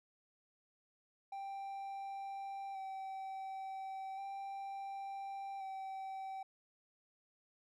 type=tone with vibrato; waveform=triangle; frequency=778 Hz; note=G5; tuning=13 cents flat; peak=-40 dBFS; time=1.32-6.43 s; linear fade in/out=5 ms; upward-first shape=square; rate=0.35 Hz; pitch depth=17 cents each way; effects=none